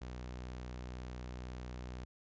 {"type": "tone", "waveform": "sawtooth", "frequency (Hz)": 62, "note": "B1", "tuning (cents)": 7, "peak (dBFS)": -39, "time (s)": [0.01, 2.05], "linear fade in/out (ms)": 10, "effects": ["resampled to 16000 Hz"]}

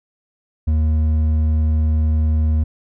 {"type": "tone with hard clipping", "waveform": "sine", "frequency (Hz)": 77.7, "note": "D#2", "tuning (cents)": -2, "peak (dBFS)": -15, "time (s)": [0.67, 2.64], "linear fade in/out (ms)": 10, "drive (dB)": 5, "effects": []}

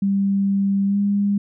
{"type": "tone with pitch glide", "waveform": "sine", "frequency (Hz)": [197.4, 201.9], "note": ["G3", "G#3"], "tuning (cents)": [12, -49], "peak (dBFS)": -16, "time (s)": [0.02, 1.38], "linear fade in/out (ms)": 5, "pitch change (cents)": 39, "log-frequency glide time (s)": [0.86, 0.98], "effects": []}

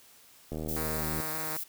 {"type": "click train", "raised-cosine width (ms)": 2, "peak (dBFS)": -23, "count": 54, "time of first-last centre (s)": [0.52, 1.2], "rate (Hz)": 77.9}
{"type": "noise", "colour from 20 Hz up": "violet", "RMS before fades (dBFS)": -36, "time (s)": [0.68, 1.64], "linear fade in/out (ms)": 10}
{"type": "tone with vibrato", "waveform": "5% pulse", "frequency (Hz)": 156.5, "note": "D#3", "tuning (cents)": 10, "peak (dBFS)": -25, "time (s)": [0.76, 1.57], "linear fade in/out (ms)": 2, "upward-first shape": "sine", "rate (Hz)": 5.2, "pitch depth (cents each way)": 11}
{"effects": ["white hiss -57 dBFS RMS until 1.68 s"]}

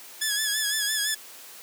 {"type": "tone with vibrato", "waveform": "10% pulse", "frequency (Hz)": 1703, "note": "G#6", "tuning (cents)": 43, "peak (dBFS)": -15, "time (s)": [0.21, 1.15], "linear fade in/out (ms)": 10, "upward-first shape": "sine", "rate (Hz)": 5.9, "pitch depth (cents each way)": 56, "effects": ["white hiss -45 dBFS RMS until 1.62 s", "high-pass 300 Hz 12 dB/octave"]}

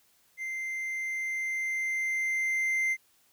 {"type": "tone with level ramp", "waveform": "triangle", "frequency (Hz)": 2085, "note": "C7", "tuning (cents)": -7, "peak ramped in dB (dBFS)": [-31, -23], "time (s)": [0.37, 2.97], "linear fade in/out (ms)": 50, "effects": ["white hiss -66 dBFS RMS until 3.32 s"]}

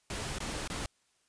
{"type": "noise with dropouts", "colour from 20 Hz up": "pink", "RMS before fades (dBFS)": -37, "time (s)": [0.1, 0.86], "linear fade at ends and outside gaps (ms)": 1, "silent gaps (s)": [[0.385, 0.403], [0.676, 0.7]], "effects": ["white hiss -72 dBFS RMS until 1.28 s", "resampled to 22050 Hz"]}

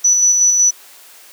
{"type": "tone with tremolo", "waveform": "sine", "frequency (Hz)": 5940, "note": "F#8", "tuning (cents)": 6, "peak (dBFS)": -8, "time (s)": [0.04, 0.71], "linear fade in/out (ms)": 10, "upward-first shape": "square", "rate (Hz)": 5.4, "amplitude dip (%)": 30, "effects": ["white hiss -42 dBFS RMS until 1.32 s", "high-pass 400 Hz 12 dB/octave"]}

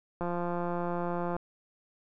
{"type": "click train", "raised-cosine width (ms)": 1, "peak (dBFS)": -20, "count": 202, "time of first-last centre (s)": [0.21, 1.365], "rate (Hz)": 174, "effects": []}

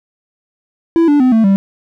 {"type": "tone with pitch steps", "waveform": "triangle", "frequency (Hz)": [332.7, 291.3, 255.1, 223.3, 195.55], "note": ["E4", "D4", "C4", "A3", "G3"], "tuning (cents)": [16, -14, -44, 26, -4], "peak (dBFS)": -5, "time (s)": [0.96, 1.56], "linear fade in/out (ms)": 0, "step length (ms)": 120, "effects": []}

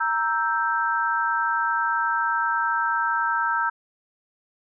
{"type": "chord", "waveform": "sine", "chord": "E diminished", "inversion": "second", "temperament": "equal", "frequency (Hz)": [932.3, 1318.5, 1568], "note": ["Bb5", "E6", "G6"], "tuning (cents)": [0, 0, 0], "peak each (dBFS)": -25, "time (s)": [0, 3.7], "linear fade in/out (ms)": 10, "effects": []}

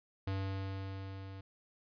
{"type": "tone with level ramp", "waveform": "square", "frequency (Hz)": 96.7, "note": "G2", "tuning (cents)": -23, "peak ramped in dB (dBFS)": [-34, -46], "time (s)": [0.27, 1.41], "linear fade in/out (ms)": 5, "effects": ["resampled to 11025 Hz"]}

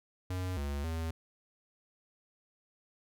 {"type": "tone with pitch steps", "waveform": "square", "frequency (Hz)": [91.8, 71.1, 81.5], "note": ["F#2", "C#2", "E2"], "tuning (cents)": [-13, 45, -19], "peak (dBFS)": -34, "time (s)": [0.3, 1.11], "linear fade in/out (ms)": 5, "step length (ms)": 270, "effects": []}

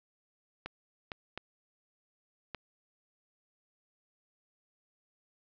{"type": "clicks", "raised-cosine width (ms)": 0.3, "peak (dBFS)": -22, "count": 4, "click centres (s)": [0.66, 1.118, 1.376, 2.547], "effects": ["low-pass 5000 Hz 12 dB/octave"]}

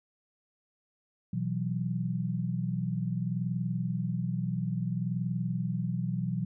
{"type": "chord", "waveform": "sine", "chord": "B suspended fourth", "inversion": "none", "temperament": "just", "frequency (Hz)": [123.47, 164.63, 185.21], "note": ["B2", "E3", "F#3"], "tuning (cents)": [0, -2, 2], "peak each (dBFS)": -33, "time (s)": [1.33, 6.45], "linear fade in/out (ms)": 5, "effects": []}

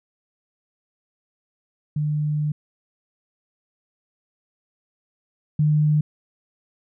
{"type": "tone pair in turn", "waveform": "sine", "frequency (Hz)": [150, 151.13], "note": ["D3", "D3"], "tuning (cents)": [37, 50], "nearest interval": "unison", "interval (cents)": 13, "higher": "second", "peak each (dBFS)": [-20, -15], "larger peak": "second", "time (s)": [[1.96, 2.52], [5.59, 6.01]], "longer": "first", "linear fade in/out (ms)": 5, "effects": []}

